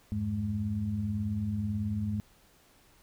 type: tone cluster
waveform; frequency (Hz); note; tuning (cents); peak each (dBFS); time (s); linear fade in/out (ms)
sine; 83 / 101.3 / 210.6; E2 / G#2 / G#3; +12 / -43 / +24; -40 / -32 / -32; 0.12-2.2; 0
effects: pink hiss -62 dBFS RMS until 3.02 s